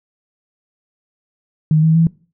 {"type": "tone with pitch steps", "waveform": "sine", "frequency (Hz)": [155.56, 160.03, 164.62], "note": ["D#3", "D#3", "E3"], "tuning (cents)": [0, 49, -2], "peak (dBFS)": -9, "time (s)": [1.71, 2.07], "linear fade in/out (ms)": 2, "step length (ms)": 120, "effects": ["noise-tail reverb RT60 0.4 s tail -22 dB re dry"]}